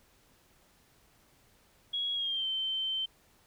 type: tone with pitch glide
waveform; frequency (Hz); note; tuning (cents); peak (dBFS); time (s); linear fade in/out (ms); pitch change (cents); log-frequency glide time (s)
sine; 3322 to 3100; G#7 to G7; 0 to -20; -30; 1.93-3.06; 10; -120; 2.14-2.47
effects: pink hiss -65 dBFS RMS until 3.46 s